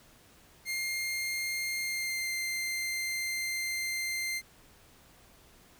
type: tone with pitch glide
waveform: sawtooth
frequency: 2117 to 2091 Hz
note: C7 to C7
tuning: +20 to -2 cents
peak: -28 dBFS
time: 0.65-4.42 s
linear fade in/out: 50 ms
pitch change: -22 cents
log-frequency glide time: 1.81-2.33 s
effects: pink hiss -59 dBFS RMS until 5.79 s